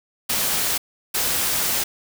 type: noise bursts at uneven times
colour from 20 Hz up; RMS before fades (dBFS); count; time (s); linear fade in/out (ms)
white; -22; 2; 0.29-0.78 / 1.14-1.84; 10
effects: none